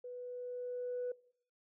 sine tone with level ramp, 493.9 Hz, B4, in tune, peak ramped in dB -43 to -33 dBFS, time 0.04-1.12 s, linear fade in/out 5 ms, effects noise-tail reverb RT60 0.6 s tail -22 dB re dry + tanh soft clip ceiling -32 dBFS

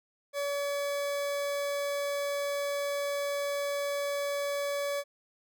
40% pulse tone, 569 Hz, C#5, 45 cents sharp, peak -29 dBFS, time 0.33-5.04 s, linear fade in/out 50 ms, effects none

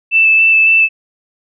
sine tone with vibrato, 2642 Hz, E7, 3 cents sharp, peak -6 dBFS, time 0.11-0.89 s, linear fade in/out 50 ms, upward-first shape square, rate 3.6 Hz, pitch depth 9 cents each way, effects none

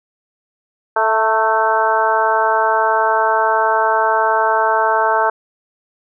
harmonic tone with a mistuned harmonic, 220 Hz, A3, in tune, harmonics 2 / 3 / 4 / 5 / 6 / 7, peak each -22 / -19 / -16 / -21 / -21 / -21 dBFS, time 0.96-5.3 s, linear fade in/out 5 ms, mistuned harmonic 4, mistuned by +21 cents, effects none

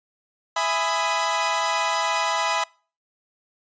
sawtooth chord, E major seventh, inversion none, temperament equal with one note detuned, 659.3 / 830.6 / 997.5 / 1244.5 Hz, E5 / G#5 / B5 / D#6, 0 / 0 / +17 / 0 cents, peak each -24 / -24 / -21 / -25 dBFS, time 0.56-2.64 s, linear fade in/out 5 ms, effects noise-tail reverb RT60 0.4 s tail -25 dB re dry + resampled to 16000 Hz

